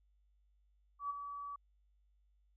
sine tone with ADSR envelope, 1144 Hz, D6, 46 cents flat, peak -34 dBFS, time 0.99-1.56 s, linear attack 110 ms, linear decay 17 ms, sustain -8 dB, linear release 5 ms, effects added 50 Hz sine -69 dBFS peak until 2.56 s

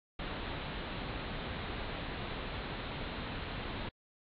pink low-pass noise, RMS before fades -40 dBFS, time 0.19-3.89 s, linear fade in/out 5 ms, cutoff 4100 Hz, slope 96 dB/octave, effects AAC 64 kbps

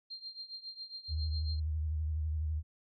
sine tone with tremolo, 4186 Hz, C8, in tune, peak -39 dBFS, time 0.1-1.6 s, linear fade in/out 10 ms, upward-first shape triangle, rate 7.3 Hz, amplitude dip 90%
sine tone with vibrato, 77.5 Hz, D#2, 6 cents flat, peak -31 dBFS, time 1.08-2.63 s, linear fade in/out 50 ms, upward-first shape sine, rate 12 Hz, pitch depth 55 cents each way
effects none

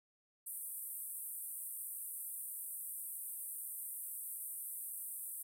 white band-pass noise, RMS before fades -45 dBFS, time 0.46-5.43 s, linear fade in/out 10 ms, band 8400 to 15000 Hz, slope 96 dB/octave, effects none

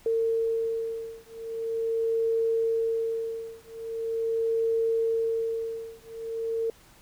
sine beating tone pair, 453.8 / 454.22 Hz, A#4 / A#4, -47 / -45 cents, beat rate 0.42 Hz, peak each -28 dBFS, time 0.06-6.7 s, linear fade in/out 2 ms, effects pink hiss -56 dBFS RMS until 7.01 s

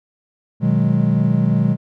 triangle chord, G# minor seventh, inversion first, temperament equal, 123.47 / 155.56 / 185 / 207.7 Hz, B2 / D#3 / F#3 / G#3, 0 / 0 / 0 / 0 cents, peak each -17 dBFS, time 0.6-1.77 s, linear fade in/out 50 ms, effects none

